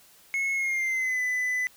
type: tone with pitch glide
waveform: triangle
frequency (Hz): 2182 to 2001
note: C#7 to B6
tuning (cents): -28 to +22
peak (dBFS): -23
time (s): 0.34-1.67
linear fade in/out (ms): 0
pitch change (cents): -150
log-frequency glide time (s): 0.53-1.21
effects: white hiss -56 dBFS RMS until 1.76 s